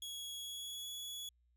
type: tone with pitch glide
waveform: sawtooth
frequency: 3337 to 3384 Hz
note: G#7 to G#7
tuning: +8 to +32 cents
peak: -40 dBFS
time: 0.02-1.29 s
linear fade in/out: 2 ms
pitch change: +24 cents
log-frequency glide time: 0.36-0.91 s
effects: added 60 Hz sine -70 dBFS peak until 1.56 s